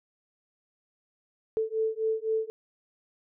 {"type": "beating tone pair", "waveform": "sine", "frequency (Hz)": [439.7, 443.6], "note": ["A4", "A4"], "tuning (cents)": [-1, 14], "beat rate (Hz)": 3.9, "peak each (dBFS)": -29, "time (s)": [1.57, 2.5], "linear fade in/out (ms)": 0, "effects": []}